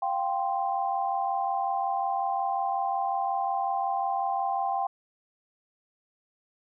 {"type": "chord", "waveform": "sine", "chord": "F suspended second", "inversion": "none", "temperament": "equal", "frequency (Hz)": [698.5, 784, 1046.5], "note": ["F5", "G5", "C6"], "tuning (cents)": [0, 0, 0], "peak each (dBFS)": [-32, -27, -33], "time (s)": [0.02, 4.87], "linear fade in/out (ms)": 5, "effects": []}